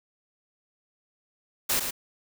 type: noise with echo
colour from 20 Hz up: white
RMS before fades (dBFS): -25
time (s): 1.69-1.8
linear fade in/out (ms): 10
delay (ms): 110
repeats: 1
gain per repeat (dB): -6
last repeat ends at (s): 1.91
effects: none